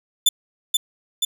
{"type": "tone with echo", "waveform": "sawtooth", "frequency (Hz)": 3520, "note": "A7", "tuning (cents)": 0, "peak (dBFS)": -9, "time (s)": [0.26, 0.29], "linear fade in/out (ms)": 5, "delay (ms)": 480, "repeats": 2, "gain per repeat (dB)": -3, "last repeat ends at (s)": 1.25, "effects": []}